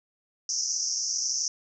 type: band-pass noise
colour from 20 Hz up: white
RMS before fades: -29 dBFS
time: 0.49-1.48 s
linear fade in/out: 2 ms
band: 5300 to 6300 Hz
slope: 96 dB/octave
effects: none